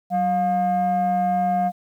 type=tone pair together; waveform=sine; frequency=188.16 / 710 Hz; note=F#3 / F5; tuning=+29 / +28 cents; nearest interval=octave + major seventh; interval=2299 cents; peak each=-22 / -17 dBFS; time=0.1-1.72 s; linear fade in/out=50 ms; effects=tanh soft clip ceiling -15 dBFS + 9-bit